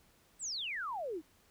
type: exponential sweep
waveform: sine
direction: down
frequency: 8560 to 289 Hz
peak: -36 dBFS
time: 0.39-1.22 s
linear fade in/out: 50 ms
effects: pink hiss -67 dBFS RMS until 1.5 s